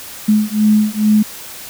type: beating tone pair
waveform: sine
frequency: 211.7 / 214 Hz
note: G#3 / A3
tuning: +33 / -48 cents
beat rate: 2.3 Hz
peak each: -13 dBFS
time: 0.28-1.23 s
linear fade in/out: 10 ms
effects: white hiss -32 dBFS RMS until 1.69 s